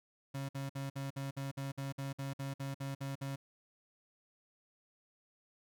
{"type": "tone bursts", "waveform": "35% pulse", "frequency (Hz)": 137.4, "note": "C#3", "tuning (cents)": -15, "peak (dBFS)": -36, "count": 15, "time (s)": [0.34, 3.36], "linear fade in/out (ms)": 10, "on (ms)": 150, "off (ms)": 55, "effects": []}